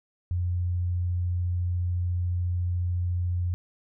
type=tone; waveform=sine; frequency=88.6 Hz; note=F2; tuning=25 cents sharp; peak=-24 dBFS; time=0.31-3.54 s; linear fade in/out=0 ms; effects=none